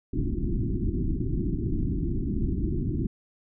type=low-pass noise; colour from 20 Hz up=pink; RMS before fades=-27 dBFS; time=0.13-3.07 s; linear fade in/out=5 ms; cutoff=370 Hz; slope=96 dB/octave; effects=none